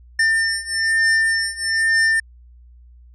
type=beating tone pair; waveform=square; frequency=1800 / 1801.1 Hz; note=A6 / A6; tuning=+39 / +40 cents; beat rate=1.1 Hz; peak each=-21 / -19 dBFS; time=0.19-2.2 s; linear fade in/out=5 ms; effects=added 60 Hz sine -43 dBFS peak until 3.14 s + resampled to 22050 Hz